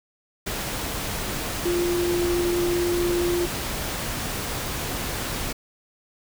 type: tone in noise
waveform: sine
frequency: 349.3 Hz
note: F4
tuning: in tune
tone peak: -21 dBFS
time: 1.65-3.46 s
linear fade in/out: 10 ms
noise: pink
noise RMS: -29 dBFS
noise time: 0.46-5.53 s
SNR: +5 dB
effects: none